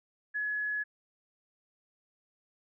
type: tone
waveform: sine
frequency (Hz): 1694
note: G#6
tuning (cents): +34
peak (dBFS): -30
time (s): 0.34-0.84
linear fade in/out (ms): 20
effects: none